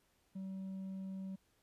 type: tone with hard clipping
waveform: triangle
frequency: 191.1 Hz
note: G3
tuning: 44 cents flat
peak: -40 dBFS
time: 0.35-1.36 s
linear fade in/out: 10 ms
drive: 1 dB
effects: pink hiss -75 dBFS RMS until 1.62 s + resampled to 32000 Hz